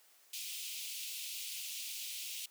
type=high-pass noise; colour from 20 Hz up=pink; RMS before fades=-43 dBFS; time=0.33-2.46 s; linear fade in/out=5 ms; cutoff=2500 Hz; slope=48 dB/octave; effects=white hiss -65 dBFS RMS until 2.5 s + high-pass 400 Hz 12 dB/octave